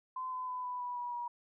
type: tone with pitch steps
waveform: sine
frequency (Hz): 1026 / 1014.8 / 1003.7 / 992.8 / 981.9 / 971.2 / 960.6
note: C6 / B5 / B5 / B5 / B5 / B5 / B5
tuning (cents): -34 / +47 / +28 / +9 / -10 / -29 / -48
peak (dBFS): -36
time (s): 0.16-1.28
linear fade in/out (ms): 5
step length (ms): 160
effects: none